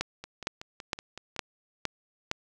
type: two click trains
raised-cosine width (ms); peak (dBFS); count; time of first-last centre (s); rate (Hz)
0.2; -23 / -11; 7 / 6; 0.24-1.364 / 0.01-2.314; 5.34 / 2.17
effects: none